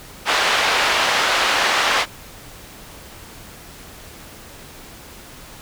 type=band-pass noise; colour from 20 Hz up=pink; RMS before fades=-18 dBFS; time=0.25-2.06 s; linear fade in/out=50 ms; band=800 to 3900 Hz; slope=12 dB/octave; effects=pink hiss -40 dBFS RMS until 5.61 s